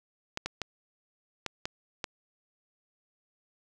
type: clicks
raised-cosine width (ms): 0.2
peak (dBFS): -15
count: 6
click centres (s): 0.374 / 0.46 / 0.617 / 1.463 / 1.655 / 2.042
effects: none